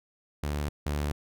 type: tone pair in turn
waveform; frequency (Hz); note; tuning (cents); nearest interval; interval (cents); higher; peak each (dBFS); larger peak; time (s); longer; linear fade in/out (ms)
sawtooth; 73.42 / 73.42; D2 / D2; 0 / 0; unison; 0; neither; -25 / -24; second; 0.43-0.69 / 0.86-1.12; neither; 5
effects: none